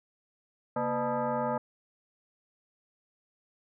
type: tone with frequency modulation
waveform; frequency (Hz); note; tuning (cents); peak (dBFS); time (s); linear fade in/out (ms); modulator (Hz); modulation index
sine; 134.7; C#3; -49; -27; 0.76-1.58; 5; 369; 2.8
effects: none